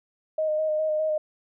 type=tone with vibrato; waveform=sine; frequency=620 Hz; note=D#5; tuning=6 cents flat; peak=-22 dBFS; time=0.38-1.18 s; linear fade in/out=5 ms; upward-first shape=square; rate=4.9 Hz; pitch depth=18 cents each way; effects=none